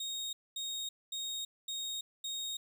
30% pulse tone bursts, 3729 Hz, A#7, in tune, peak -34 dBFS, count 5, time 0-2.57 s, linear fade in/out 5 ms, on 330 ms, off 230 ms, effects none

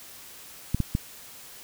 clicks, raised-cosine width 5 ms, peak -11 dBFS, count 3, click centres 0.746 / 0.803 / 0.951 s, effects white hiss -46 dBFS RMS until 1.63 s

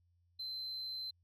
sine tone, 4083 Hz, C8, 43 cents flat, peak -38 dBFS, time 0.39-1.11 s, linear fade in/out 10 ms, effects tanh soft clip ceiling -37 dBFS + added 87 Hz sine -70 dBFS peak until 1.23 s

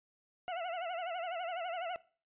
40% pulse tone with vibrato, 698.5 Hz, F5, in tune, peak -35 dBFS, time 0.48-1.96 s, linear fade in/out 0 ms, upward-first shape sine, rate 12 Hz, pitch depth 110 cents each way, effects noise-tail reverb RT60 0.4 s tail -20 dB re dry + resampled to 8000 Hz

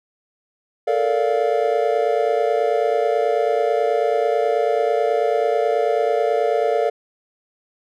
triangle chord, Bb major seventh, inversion third, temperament just, 437 / 466.2 / 582.7 / 699.2 Hz, A4 / Bb4 / D5 / F5, -12 / 0 / -14 / +2 cents, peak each -20 dBFS, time 0.87-6.9 s, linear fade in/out 10 ms, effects none

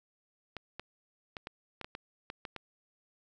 clicks, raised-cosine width 0.3 ms, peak -24 dBFS, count 10, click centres 0.567 / 0.796 / 1.368 / 1.471 / 1.813 / 1.845 / 1.951 / 2.301 / 2.452 / 2.563 s, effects none

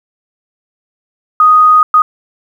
sine tone bursts at uneven times, 1244.5 Hz, D#6, in tune, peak -3 dBFS, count 2, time 1.4-1.83 / 1.94-2.02 s, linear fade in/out 2 ms, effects 7-bit

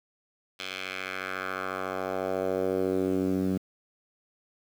10% pulse tone with band-pass filter sweep, 94 Hz, F#2, 28 cents sharp, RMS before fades -30 dBFS, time 0.59-3.58 s, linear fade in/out 10 ms, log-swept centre 3200 to 210 Hz, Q 1.8, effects 8-bit

